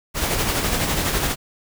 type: noise with tremolo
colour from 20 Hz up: pink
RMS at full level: -20 dBFS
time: 0.14-1.36 s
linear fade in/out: 50 ms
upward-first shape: sine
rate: 12 Hz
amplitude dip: 40%
effects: none